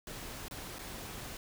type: noise with dropouts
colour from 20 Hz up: pink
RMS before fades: -44 dBFS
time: 0.07-1.37 s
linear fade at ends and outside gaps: 2 ms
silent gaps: 0.483-0.51 / 0.786-0.791 s
effects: none